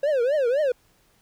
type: tone with vibrato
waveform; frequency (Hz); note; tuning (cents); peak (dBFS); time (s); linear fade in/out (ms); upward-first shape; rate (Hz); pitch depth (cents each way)
triangle; 537; C5; +45; -17; 0.03-0.72; 5; triangle; 3.9; 280
effects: pink hiss -62 dBFS RMS until 1.21 s